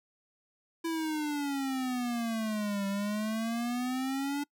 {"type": "exponential two-way sweep", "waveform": "square", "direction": "down then up", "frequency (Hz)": [333.4, 196.4, 289.9], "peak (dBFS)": -31, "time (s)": [0.84, 4.44], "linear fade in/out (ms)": 10, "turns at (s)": 2.87, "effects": ["noise-tail reverb RT60 0.1 s tail -25 dB re dry"]}